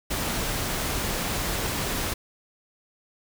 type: noise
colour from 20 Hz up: pink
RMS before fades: -28 dBFS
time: 0.1-2.14 s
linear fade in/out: 10 ms
effects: none